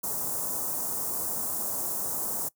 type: band-stop noise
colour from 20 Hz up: white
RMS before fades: -31 dBFS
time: 0.03-2.49 s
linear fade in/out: 10 ms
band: 1100 to 7100 Hz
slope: 24 dB/octave
effects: noise-tail reverb RT60 0.1 s tail -20 dB re dry + high-pass 100 Hz 12 dB/octave